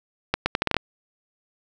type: accelerating click train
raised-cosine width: 0.3 ms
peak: -4 dBFS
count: 8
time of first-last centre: 0.34-0.767 s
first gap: 120 ms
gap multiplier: 0.76
effects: none